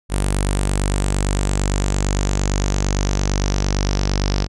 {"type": "tone with low-pass filter sweep", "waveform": "sawtooth", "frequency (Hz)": 48.81, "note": "G1", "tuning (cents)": -7, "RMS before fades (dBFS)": -19, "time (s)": [0.09, 4.48], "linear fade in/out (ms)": 50, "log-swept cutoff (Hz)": [9300, 5300], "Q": 5.2, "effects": []}